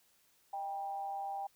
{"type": "tone with amplitude modulation", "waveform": "sine", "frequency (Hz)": 792, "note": "G5", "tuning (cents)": 18, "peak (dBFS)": -34, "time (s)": [0.53, 1.47], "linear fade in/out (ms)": 5, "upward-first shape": "sine", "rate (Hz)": 173, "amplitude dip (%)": 55, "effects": ["white hiss -70 dBFS RMS until 1.55 s"]}